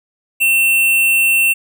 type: tone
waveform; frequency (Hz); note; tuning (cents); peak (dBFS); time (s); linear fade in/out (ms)
square; 2700; E7; +41; -11; 0.4-1.54; 20
effects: none